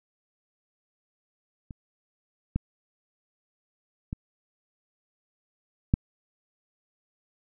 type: clicks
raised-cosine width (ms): 5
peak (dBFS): -27 / -13 / -19 / -7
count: 4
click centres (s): 1.708 / 2.56 / 4.129 / 5.939
effects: none